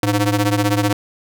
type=ring-modulated tone; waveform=sawtooth; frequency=205.9 Hz; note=G#3; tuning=15 cents flat; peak=-8 dBFS; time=0.03-0.93 s; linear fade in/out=2 ms; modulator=95.1 Hz; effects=none